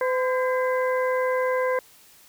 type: harmonic tone with a mistuned harmonic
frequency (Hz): 510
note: C5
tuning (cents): -44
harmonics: 1 / 2 / 3 / 4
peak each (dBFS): -22 / -28 / -32 / -34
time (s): 0.01-1.79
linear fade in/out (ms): 2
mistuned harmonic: 3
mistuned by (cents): +74
effects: white hiss -53 dBFS RMS until 2.28 s